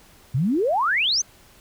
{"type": "exponential sweep", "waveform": "sine", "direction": "up", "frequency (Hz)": [116.3, 6500], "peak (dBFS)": -18, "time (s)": [0.34, 1.22], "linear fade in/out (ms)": 10, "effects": ["pink hiss -52 dBFS RMS until 1.6 s"]}